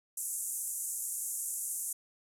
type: band-pass noise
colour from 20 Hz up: white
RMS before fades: -37 dBFS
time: 0.17-1.93 s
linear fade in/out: 5 ms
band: 6900 to 12000 Hz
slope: 48 dB/octave
effects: none